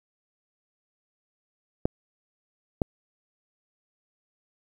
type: clicks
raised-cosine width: 2 ms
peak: -9 dBFS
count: 2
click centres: 1.855 / 2.818 s
effects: 8-bit